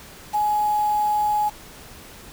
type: tone with quantisation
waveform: sine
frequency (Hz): 840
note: G#5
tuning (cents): +19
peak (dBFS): -18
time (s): 0.33-1.5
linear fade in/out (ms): 20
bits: 6
effects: pink hiss -43 dBFS RMS until 2.32 s